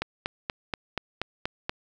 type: click train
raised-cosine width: 0.3 ms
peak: -12 dBFS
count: 8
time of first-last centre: 0.02-1.695 s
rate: 4.18 Hz
effects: none